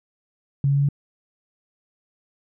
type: tone with pitch steps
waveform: sine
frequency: 139.2 / 140.17 / 141.14 / 142.12 Hz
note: C#3 / C#3 / C#3 / C#3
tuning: +8 / +20 / +32 / +44 cents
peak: -16 dBFS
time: 0.64-0.888 s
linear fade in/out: 2 ms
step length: 62 ms
effects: none